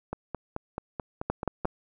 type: two click trains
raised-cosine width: 1 ms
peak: -12 / -18 dBFS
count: 3 / 8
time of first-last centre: 1.3-1.654 / 0.13-1.648 s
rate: 5.65 / 4.61 Hz
effects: none